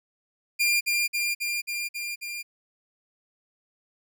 sawtooth tone with echo, 2398 Hz, D7, 36 cents sharp, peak -17 dBFS, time 0.59-0.81 s, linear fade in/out 20 ms, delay 270 ms, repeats 6, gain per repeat -2 dB, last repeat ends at 2.43 s, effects none

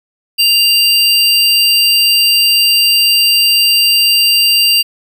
square tone pair together, 2794 / 4702 Hz, F7 / D8, 0 / +1 cents, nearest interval major sixth, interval 901 cents, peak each -11 dBFS, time 0.38-4.83 s, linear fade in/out 20 ms, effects none

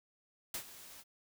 white noise with ADSR envelope, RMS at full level -38 dBFS, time 0.54-1.04 s, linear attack 3 ms, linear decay 85 ms, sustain -15 dB, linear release 38 ms, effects none

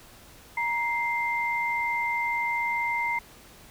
sine tone pair together, 941 / 2093 Hz, A#5 / C7, +16 / 0 cents, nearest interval octave + major second, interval 1384 cents, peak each -28 / -27 dBFS, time 0.57-3.19 s, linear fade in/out 5 ms, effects pink hiss -51 dBFS RMS until 3.7 s

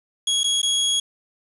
sawtooth tone with dropouts, 3322 Hz, G#7, in tune, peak -15 dBFS, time 0.27-1 s, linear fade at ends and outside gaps 5 ms, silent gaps 0.434-0.441 / 0.618-0.629 s, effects resampled to 24000 Hz + 7-bit

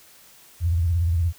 sine tone with vibrato, 84.7 Hz, E2, 48 cents sharp, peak -18 dBFS, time 0.6-1.33 s, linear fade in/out 50 ms, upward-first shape sine, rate 17 Hz, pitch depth 120 cents each way, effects white hiss -51 dBFS RMS until 1.38 s

